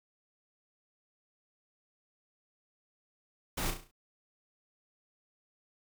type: noise with echo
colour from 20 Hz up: pink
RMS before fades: -34 dBFS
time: 3.57-3.71 s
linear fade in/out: 10 ms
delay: 34 ms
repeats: 6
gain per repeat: -6 dB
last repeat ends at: 3.914 s
effects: none